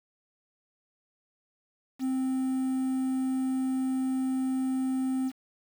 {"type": "tone with quantisation", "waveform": "triangle", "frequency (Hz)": 261.6, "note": "C4", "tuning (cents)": 0, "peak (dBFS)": -24, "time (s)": [1.99, 5.32], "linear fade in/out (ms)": 50, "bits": 8, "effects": []}